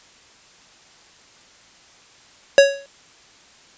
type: tone with exponential decay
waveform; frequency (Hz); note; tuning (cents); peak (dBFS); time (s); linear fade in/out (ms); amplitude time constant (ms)
square; 556; C#5; +5; -5; 2.58-2.86; 1; 59
effects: white hiss -50 dBFS RMS until 3.77 s + resampled to 16000 Hz